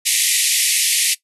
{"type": "band-pass noise", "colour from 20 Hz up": "white", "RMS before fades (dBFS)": -17, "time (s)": [0.05, 1.15], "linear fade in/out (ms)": 20, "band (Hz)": [1900, 12000], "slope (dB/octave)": 96, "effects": ["noise-tail reverb RT60 0.1 s tail -18 dB re dry"]}